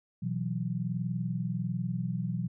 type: chord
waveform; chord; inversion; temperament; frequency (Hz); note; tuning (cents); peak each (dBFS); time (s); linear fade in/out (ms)
sine; B suspended fourth; none; equal; 123.47 / 164.81 / 185; B2 / E3 / F#3; 0 / 0 / 0; -34; 0.22-2.48; 10
effects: none